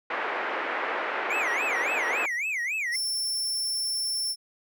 white band-pass noise, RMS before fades -30 dBFS, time 0.1-2.26 s, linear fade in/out 5 ms, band 350 to 2000 Hz, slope 24 dB/octave
triangle tone with vibrato, 2217 Hz, C#7, in tune, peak -25 dBFS, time 1.3-2.96 s, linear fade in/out 5 ms, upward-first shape sine, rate 3.6 Hz, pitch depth 290 cents each way
sawtooth tone, 5390 Hz, E8, 38 cents sharp, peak -24 dBFS, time 2.91-4.36 s, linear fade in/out 50 ms
effects none

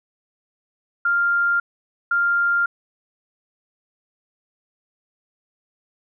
sine tone bursts at uneven times, 1396.9 Hz, F6, in tune, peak -16 dBFS, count 2, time 1.05-1.6 / 2.11-2.66 s, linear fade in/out 5 ms, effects none

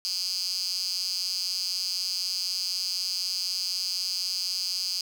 10% pulse tone with high-pass filter, 184 Hz, F#3, 9 cents flat, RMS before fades -30 dBFS, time 0.05-5.01 s, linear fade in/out 0 ms, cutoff 4900 Hz, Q 9.2, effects none

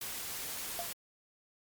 white noise, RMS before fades -40 dBFS, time 0.01-0.93 s, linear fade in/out 5 ms
sine tone with exponential decay, 691 Hz, F5, 19 cents flat, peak -32 dBFS, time 0.79-0.92 s, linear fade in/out 0 ms, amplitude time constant 28 ms
effects MP3 96 kbps

